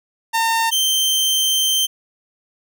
sawtooth tone pair in turn, 909 / 3124 Hz, A#5 / G7, -44 / -7 cents, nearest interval octave + major sixth, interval 2137 cents, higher second, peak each -12 dBFS, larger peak neither, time 0.33-0.71 / 0.71-1.87 s, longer second, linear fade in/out 20 ms, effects none

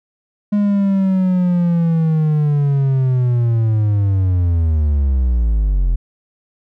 triangle linear sweep, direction down, 207.7 to 41.2 Hz, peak -10 dBFS, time 0.52-5.96 s, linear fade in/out 10 ms, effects none

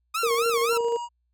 sawtooth tone with vibrato, 1216 Hz, D#6, 40 cents flat, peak -21 dBFS, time 0.14-0.78 s, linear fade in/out 10 ms, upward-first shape sine, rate 3.8 Hz, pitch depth 220 cents each way
sine tone with tremolo, 466.2 Hz, A#4, in tune, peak -21 dBFS, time 0.23-0.97 s, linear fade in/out 5 ms, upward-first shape square, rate 13 Hz, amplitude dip 35%
harmonic tone, 954 Hz, A#5, 40 cents sharp, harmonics 1 / 3 / 5 / 7 / 8, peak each -30 / -45 / -54 / -52 / -50 dBFS, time 0.7-1.09 s, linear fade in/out 50 ms
effects added 60 Hz sine -69 dBFS peak until 1.33 s

